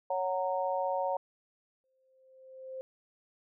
sine chord, F# major, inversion second, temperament just, 555 / 740 / 925 Hz, C#5 / F#5 / A#5, +2 / 0 / -14 cents, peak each -32 / -34 / -34 dBFS, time 0.1-1.17 s, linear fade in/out 5 ms
sine tone with exponential growth, 523.3 Hz, C5, in tune, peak -36 dBFS, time 1.84-2.81 s, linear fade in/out 0 ms, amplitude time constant 210 ms
effects none

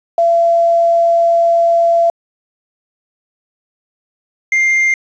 sine / triangle tone pair in turn, 677 / 2105 Hz, E5 / C7, +46 / +10 cents, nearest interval octave + minor sixth, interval 1964 cents, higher second, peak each -8 dBFS, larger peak neither, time 0.18-2.1 / 4.52-4.94 s, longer first, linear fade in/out 2 ms, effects resampled to 16000 Hz + 7-bit

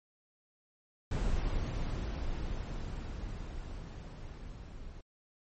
brown noise with level ramp, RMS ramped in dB -31 to -47 dBFS, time 1.11-5.01 s, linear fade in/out 5 ms, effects MP3 32 kbps

